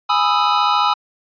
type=chord; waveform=square; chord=E major seventh; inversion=first; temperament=equal; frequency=830.6 / 987.8 / 1244.5 / 1318.5 Hz; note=G#5 / B5 / D#6 / E6; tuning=0 / 0 / 0 / 0 cents; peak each=-20 dBFS; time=0.09-0.94 s; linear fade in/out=10 ms; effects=resampled to 11025 Hz